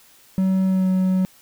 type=tone with pitch glide; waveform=triangle; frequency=189.2 to 186.6 Hz; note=F#3 to F#3; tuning=+39 to +15 cents; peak=-14 dBFS; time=0.38-1.25 s; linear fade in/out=0 ms; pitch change=-24 cents; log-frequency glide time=0.66-0.88 s; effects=white hiss -52 dBFS RMS until 1.41 s